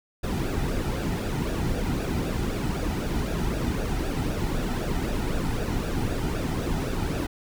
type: noise with flanger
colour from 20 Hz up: brown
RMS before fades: -27 dBFS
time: 0.23-7.27 s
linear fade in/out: 10 ms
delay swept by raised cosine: 0.94 to 1.86 ms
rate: 3.9 Hz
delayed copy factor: -0.6
effects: none